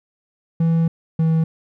triangle tone pair in turn, 164.81 / 161.51 Hz, E3 / E3, 0 / -35 cents, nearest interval unison, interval 35 cents, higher first, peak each -12 dBFS, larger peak neither, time 0.6-0.88 / 1.19-1.44 s, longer first, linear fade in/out 5 ms, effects none

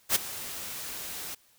white noise with ADSR envelope, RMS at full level -21 dBFS, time 0.09-1.35 s, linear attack 65 ms, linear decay 12 ms, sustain -17 dB, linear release 9 ms, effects white hiss -63 dBFS RMS until 1.58 s

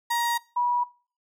35% pulse / sine tone pair in turn, 944 / 971.1 Hz, A#5 / B5, +22 / -29 cents, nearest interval unison, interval 49 cents, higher second, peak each -21 dBFS, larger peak neither, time 0.1-0.38 / 0.56-0.84 s, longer neither, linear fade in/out 10 ms, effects noise-tail reverb RT60 0.4 s tail -22 dB re dry

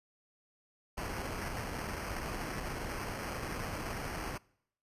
pink noise with sample-and-hold, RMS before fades -39 dBFS, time 0.97-4.38 s, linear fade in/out 10 ms, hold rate 3675 Hz, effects noise-tail reverb RT60 0.7 s tail -24 dB re dry + resampled to 32000 Hz

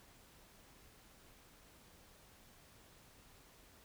silence, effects pink hiss -63 dBFS RMS until 3.84 s

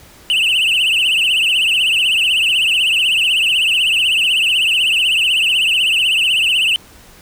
triangle tone with vibrato, 2817 Hz, F7, 14 cents sharp, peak -10 dBFS, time 0.3-6.76 s, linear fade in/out 0 ms, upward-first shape triangle, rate 16 Hz, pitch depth 180 cents each way, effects pink hiss -43 dBFS RMS until 7.21 s

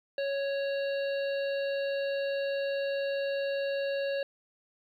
harmonic tone, 554.4 Hz, C#5, in tune, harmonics 1 / 3 / 5 / 7 / 8, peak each -29 / -40 / -43 / -46 / -48 dBFS, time 0.18-4.23 s, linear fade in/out 2 ms, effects 11-bit

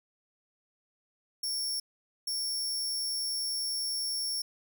sawtooth tone bursts at uneven times, 5470 Hz, F8, 37 cents flat, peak -28 dBFS, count 2, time 1.43-1.8 / 2.27-4.42 s, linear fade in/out 5 ms, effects none

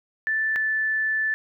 sine tone pair in turn, 1760 / 1752.8 Hz, A6 / A6, 0 / -7 cents, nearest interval unison, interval 7 cents, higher first, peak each -21 dBFS, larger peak neither, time 0.27-0.56 / 0.56-1.34 s, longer second, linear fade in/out 0 ms, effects none

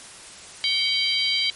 harmonic tone with a mistuned harmonic, 784 Hz, G5, in tune, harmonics 3 / 4 / 5 / 6, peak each -27 / -24 / -25 / -26 dBFS, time 0.64-1.5 s, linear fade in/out 0 ms, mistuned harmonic 3, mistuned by -78 cents, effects white hiss -42 dBFS RMS until 1.55 s + MP3 48 kbps

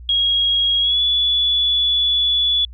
sine tone with pitch glide, 3291 to 3429 Hz, G#7 to A7, -16 to -45 cents, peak -14 dBFS, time 0.09-2.65 s, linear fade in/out 2 ms, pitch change +71 cents, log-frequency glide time 0.8-1 s, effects added 60 Hz sine -34 dBFS peak until 2.73 s

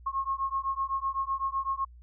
sine beating tone pair, 1079 / 1086.9 Hz, C#6 / C#6, -47 / -34 cents, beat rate 7.9 Hz, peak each -31 dBFS, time 0.06-1.85 s, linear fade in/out 10 ms, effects added 60 Hz sine -48 dBFS peak until 2.02 s

